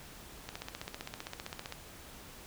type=click train; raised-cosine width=0.2 ms; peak=-22 dBFS; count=20; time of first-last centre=0.49-1.724 s; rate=15.4 Hz; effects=pink hiss -51 dBFS RMS until 2.46 s

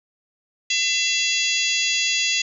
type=harmonic tone with a mistuned harmonic; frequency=674 Hz; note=E5; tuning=38 cents sharp; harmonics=3 / 4 / 5 / 6 / 7 / 8 / 9 / 10; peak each=-29 / -23 / -25 / -30 / -28 / -35 / -30 / -28 dBFS; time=0.7-2.42 s; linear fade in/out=5 ms; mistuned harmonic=8; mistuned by=-73 cents; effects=none

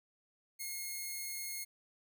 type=tone; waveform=5% pulse; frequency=2157 Hz; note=C#7; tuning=48 cents flat; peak=-29 dBFS; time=0.59-1.65 s; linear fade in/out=20 ms; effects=none

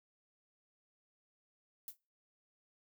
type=noise with exponential decay; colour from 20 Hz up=violet; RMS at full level=-40 dBFS; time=1.88-1.97 s; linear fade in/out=1 ms; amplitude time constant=18 ms; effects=noise-tail reverb RT60 0.3 s tail -23 dB re dry

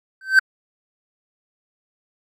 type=tone with exponential growth; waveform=triangle; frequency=1546 Hz; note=G6; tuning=24 cents flat; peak=-3 dBFS; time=0.21-0.39 s; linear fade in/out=2 ms; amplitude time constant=38 ms; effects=MP3 64 kbps

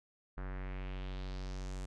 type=tone with low-pass filter sweep; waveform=square; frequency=46.87 Hz; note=F#1; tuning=23 cents sharp; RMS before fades=-41 dBFS; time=0.37-1.86 s; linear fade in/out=10 ms; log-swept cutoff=1500 to 8300 Hz; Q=2.3; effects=none

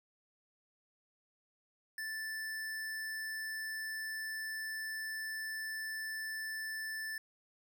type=tone; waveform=square; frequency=1760 Hz; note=A6; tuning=in tune; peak=-39 dBFS; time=1.98-7.18 s; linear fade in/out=2 ms; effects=13-bit

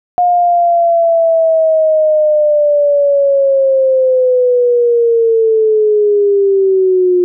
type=linear sweep; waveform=sine; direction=down; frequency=715 to 355.5 Hz; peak=-7 dBFS; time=0.18-7.24 s; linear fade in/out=0 ms; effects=none

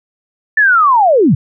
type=linear sweep; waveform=sine; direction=down; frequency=1783 to 109.3 Hz; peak=-6 dBFS; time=0.57-1.35 s; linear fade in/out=5 ms; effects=none

